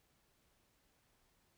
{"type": "silence", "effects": ["pink hiss -75 dBFS RMS until 1.57 s"]}